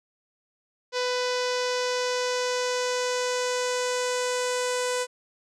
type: tone with low-pass filter sweep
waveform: sawtooth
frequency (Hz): 498.1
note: B4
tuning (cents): +15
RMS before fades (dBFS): -27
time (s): 0.92-5.07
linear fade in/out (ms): 50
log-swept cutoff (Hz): 5200 to 8100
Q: 2.3
effects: none